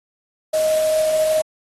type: tone in noise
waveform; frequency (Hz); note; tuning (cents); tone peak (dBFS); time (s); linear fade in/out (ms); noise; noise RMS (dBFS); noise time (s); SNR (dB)
sine; 626; D#5; +10; -15; 0.53-1.42; 10; white; -30; 0.53-1.42; +12
effects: AAC 32 kbps